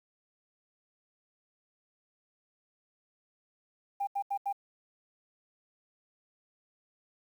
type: tone bursts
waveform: sine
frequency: 800 Hz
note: G5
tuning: 35 cents sharp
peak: -28 dBFS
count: 4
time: 4-4.528 s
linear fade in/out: 10 ms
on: 72 ms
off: 80 ms
effects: tanh soft clip ceiling -25 dBFS + 10-bit